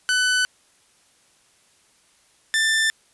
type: tone pair in turn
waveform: sawtooth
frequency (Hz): 1500 / 1777.2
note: F#6 / A6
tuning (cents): +23 / +17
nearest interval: minor third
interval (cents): 294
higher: second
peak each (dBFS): -14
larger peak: neither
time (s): 0.09-0.45 / 2.54-2.9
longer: neither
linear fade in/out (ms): 0
effects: white hiss -59 dBFS RMS until 3.13 s + resampled to 24000 Hz